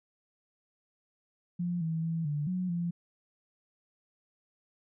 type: tone with pitch steps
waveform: sine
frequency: 175 / 162 / 164.3 / 147.3 / 182.7 / 172.1 Hz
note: F3 / E3 / E3 / D3 / F#3 / F3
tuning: +4 / -30 / -5 / +6 / -22 / -25 cents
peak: -29 dBFS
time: 1.59-2.91 s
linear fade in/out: 10 ms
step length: 220 ms
effects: none